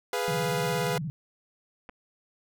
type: chord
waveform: sawtooth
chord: F diminished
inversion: first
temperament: equal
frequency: 415.3 / 493.9 / 698.5 Hz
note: Ab4 / Cb5 / F5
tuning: 0 / 0 / 0 cents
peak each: -28 / -26 / -30 dBFS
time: 0.13-0.98 s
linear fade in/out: 2 ms
type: tone with vibrato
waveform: sine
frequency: 154.7 Hz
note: D#3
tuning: 10 cents flat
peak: -30 dBFS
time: 0.28-1.1 s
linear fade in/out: 0 ms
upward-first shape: square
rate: 17 Hz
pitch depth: 180 cents each way
type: clicks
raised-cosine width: 0.5 ms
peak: -29 dBFS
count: 2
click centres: 1.891 / 1.895 s
effects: none